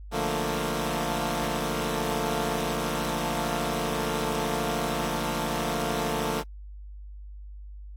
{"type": "chord", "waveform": "10% pulse", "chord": "Bb major seventh", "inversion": "first", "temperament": "equal", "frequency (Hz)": [146.83, 174.61, 220, 233.1], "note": ["D3", "F3", "A3", "Bb3"], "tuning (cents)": [0, 0, 0, 0], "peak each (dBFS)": -24, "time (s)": [0.11, 6.44], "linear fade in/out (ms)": 50, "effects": ["added 50 Hz sine -39 dBFS peak until 7.96 s", "AAC 64 kbps"]}